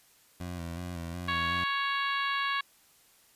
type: tone with vibrato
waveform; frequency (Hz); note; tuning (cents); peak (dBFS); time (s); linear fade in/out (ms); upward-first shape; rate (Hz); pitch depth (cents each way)
20% pulse; 86.5; F2; -16; -31; 0.4-1.64; 5; square; 2.7; 45
type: harmonic tone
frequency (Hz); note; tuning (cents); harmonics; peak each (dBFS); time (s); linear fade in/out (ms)
556; C#5; +5; 2 / 3 / 4 / 5 / 6 / 7 / 8; -31 / -33 / -37 / -38 / -40 / -40 / -46; 1.28-2.61; 5
effects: white hiss -62 dBFS RMS until 3.35 s + resampled to 32000 Hz